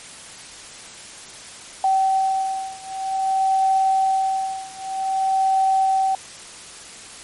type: beating tone pair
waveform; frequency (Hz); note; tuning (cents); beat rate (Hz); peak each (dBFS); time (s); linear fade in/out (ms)
sine; 768 / 768.52; G5 / G5; -36 / -35; 0.52; -20 / -21; 1.84-6.15; 2
effects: white hiss -39 dBFS RMS until 7.23 s + MP3 48 kbps